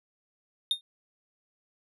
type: tone with exponential decay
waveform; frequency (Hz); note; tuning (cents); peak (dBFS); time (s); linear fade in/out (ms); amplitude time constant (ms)
triangle; 3668; A#7; -29; -18; 0.71-0.81; 1; 21
effects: resampled to 32000 Hz